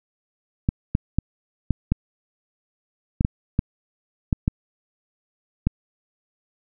clicks, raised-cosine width 5 ms, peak -6 dBFS, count 11, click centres 0.689 / 0.951 / 1.186 / 1.707 / 1.92 / 3.209 / 3.249 / 3.591 / 4.328 / 4.479 / 5.67 s, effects none

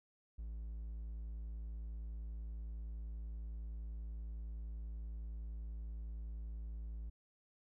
triangle tone, 55.3 Hz, A1, 9 cents sharp, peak -40 dBFS, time 0.38-7.1 s, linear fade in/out 10 ms, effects none

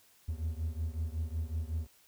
triangle beating tone pair, 77.7 / 83.1 Hz, D#2 / E2, -2 / +15 cents, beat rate 5.4 Hz, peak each -33 / -35 dBFS, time 0.28-1.87 s, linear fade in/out 10 ms, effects white hiss -64 dBFS RMS until 2.07 s

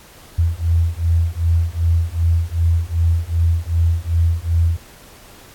sine beating tone pair, 82.41 / 85.01 Hz, E2 / F2, 0 / -46 cents, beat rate 2.6 Hz, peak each -17 dBFS, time 0.38-4.77 s, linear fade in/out 10 ms, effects pink hiss -44 dBFS RMS until 5.54 s + AAC 64 kbps

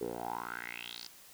10% pulse tone with band-pass filter sweep, 58.9 Hz, A#1, 19 cents sharp, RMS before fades -41 dBFS, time 0.01-1.07 s, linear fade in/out 5 ms, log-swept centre 420 to 5100 Hz, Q 5.6, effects white hiss -56 dBFS RMS until 1.33 s

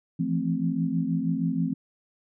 sine chord, F major seventh, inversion third, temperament equal with one note detuned, 164.81 / 171.12 / 220 / 261.6 Hz, E3 / F3 / A3 / C4, 0 / -35 / 0 / 0 cents, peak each -30 / -28 / -31 / -28 dBFS, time 0.19-1.74 s, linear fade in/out 10 ms, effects none

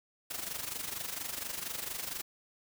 white noise with amplitude modulation, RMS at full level -36 dBFS, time 0.3-2.22 s, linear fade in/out 10 ms, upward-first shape sine, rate 24.3 Hz, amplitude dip 70%, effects none

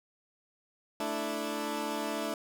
15% pulse chord, A suspended fourth, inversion none, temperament equal, 220 / 293.7 / 329.6 Hz, A3 / D4 / E4, 0 / 0 / 0 cents, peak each -31 / -29 / -32 dBFS, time 1-2.34 s, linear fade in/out 2 ms, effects none

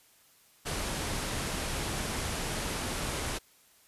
pink low-pass noise, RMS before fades -34 dBFS, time 0.65-3.39 s, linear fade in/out 20 ms, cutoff 12000 Hz, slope 96 dB/octave, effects white hiss -62 dBFS RMS until 3.87 s + resampled to 32000 Hz

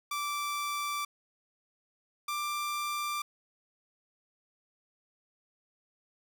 sawtooth tone pair in turn, 1168 / 1182.3 Hz, D6 / D6, -10 / +11 cents, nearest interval unison, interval 21 cents, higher second, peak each -28 dBFS, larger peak neither, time 0.11-1.05 / 2.28-3.22 s, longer neither, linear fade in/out 5 ms, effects 10-bit

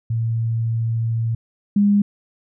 sine tone pair in turn, 114.2 / 203.5 Hz, A#2 / G#3, -35 / -35 cents, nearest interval minor seventh, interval 1000 cents, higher second, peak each -18 / -12 dBFS, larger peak second, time 0.1-1.35 / 1.76-2.02 s, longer first, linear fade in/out 5 ms, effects none

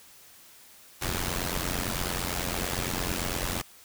pink noise with amplitude modulation, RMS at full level -27 dBFS, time 1.01-3.62 s, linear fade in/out 10 ms, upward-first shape sine, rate 88.9 Hz, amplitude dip 85%, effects white hiss -53 dBFS RMS until 3.84 s

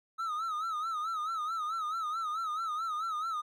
triangle tone with vibrato, 1281 Hz, E6, 50 cents flat, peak -30 dBFS, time 0.18-3.42 s, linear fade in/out 20 ms, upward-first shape sine, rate 4.6 Hz, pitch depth 100 cents each way, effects none

